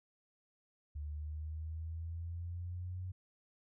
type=exponential sweep; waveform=sine; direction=up; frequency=73.5 to 92.5 Hz; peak=-39 dBFS; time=0.95-3.12 s; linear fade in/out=10 ms; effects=none